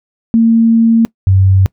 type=tone pair in turn; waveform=sine; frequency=227.9 / 95.62 Hz; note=A#3 / G2; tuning=-39 / -43 cents; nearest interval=octave + minor third; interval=1504 cents; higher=first; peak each=-5 dBFS; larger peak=neither; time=0.34-1.05 / 1.27-1.66 s; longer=first; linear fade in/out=0 ms; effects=noise-tail reverb RT60 0.1 s tail -23 dB re dry